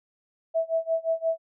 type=tone with tremolo; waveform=sine; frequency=654 Hz; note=E5; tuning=14 cents flat; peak=-20 dBFS; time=0.54-1.38 s; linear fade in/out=20 ms; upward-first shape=sine; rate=5.7 Hz; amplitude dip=95%; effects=none